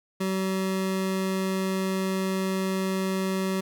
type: tone pair together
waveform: square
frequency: 190 / 380 Hz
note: F#3 / F#4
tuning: +46 / +46 cents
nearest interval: octave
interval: 1200 cents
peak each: -27 / -31 dBFS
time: 0.2-3.61 s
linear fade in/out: 10 ms
effects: none